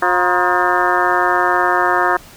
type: harmonic tone with a mistuned harmonic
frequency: 178.8 Hz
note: F3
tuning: 41 cents sharp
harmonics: 2 / 3 / 4 / 5 / 6 / 7 / 8 / 9 / 10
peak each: -21 / -25 / -19 / -20 / -21 / -19 / -24 / -21 / -23 dBFS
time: 0.02-2.17 s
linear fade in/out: 5 ms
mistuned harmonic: 5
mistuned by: +110 cents
effects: pink hiss -41 dBFS RMS until 2.36 s